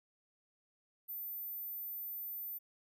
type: tone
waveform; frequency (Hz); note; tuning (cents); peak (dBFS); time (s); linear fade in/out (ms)
sine; 14080; A9; 0; -40; 1.08-2.59; 20
effects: none